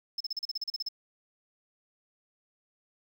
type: tone bursts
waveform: triangle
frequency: 5230 Hz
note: E8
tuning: 15 cents flat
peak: -28 dBFS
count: 12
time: 0.18-0.887 s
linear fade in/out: 5 ms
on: 25 ms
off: 37 ms
effects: tanh soft clip ceiling -26 dBFS + 10-bit